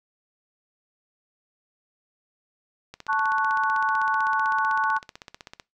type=click train; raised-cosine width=0.2 ms; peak=-22 dBFS; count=43; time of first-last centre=2.94-5.598 s; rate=15.8 Hz
type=chord; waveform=sine; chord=F# minor; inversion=first; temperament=equal; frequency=880 / 1108.7 / 1480 Hz; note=A5 / C#6 / F#6; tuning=0 / 0 / 0 cents; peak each=-25 dBFS; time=3.08-4.99 s; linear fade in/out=20 ms
effects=noise-tail reverb RT60 0.2 s tail -22 dB re dry